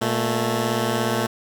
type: tone pair together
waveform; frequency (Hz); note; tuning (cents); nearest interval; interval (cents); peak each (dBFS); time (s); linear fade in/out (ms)
10% pulse; 118.51 / 220; A#2 / A3; +29 / 0; major seventh; 1071; -15; 0.01-1.27; 10
effects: none